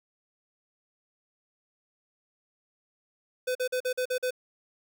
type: tone bursts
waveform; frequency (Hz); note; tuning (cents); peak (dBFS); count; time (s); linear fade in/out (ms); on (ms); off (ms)
square; 505; B4; +39; -27; 7; 3.47-4.308; 10; 82; 44
effects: 9-bit